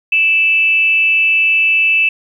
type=tone with frequency modulation; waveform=sine; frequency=2637 Hz; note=E7; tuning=in tune; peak=-9 dBFS; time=0.12-2.09 s; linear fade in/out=5 ms; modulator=307 Hz; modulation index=0.28; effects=8-bit